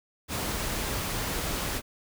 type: noise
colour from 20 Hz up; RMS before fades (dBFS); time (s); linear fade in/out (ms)
pink; -31; 0.28-1.82; 50
effects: none